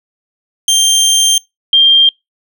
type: tone pair in turn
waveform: 25% pulse / sine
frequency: 3168 / 3188 Hz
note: G7 / G7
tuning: +18 / +28 cents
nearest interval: unison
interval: 10 cents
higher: second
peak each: -4 dBFS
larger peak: neither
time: 0.68-1.38 / 1.73-2.09 s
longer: first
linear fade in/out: 2 ms
effects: noise-tail reverb RT60 0.2 s tail -26 dB re dry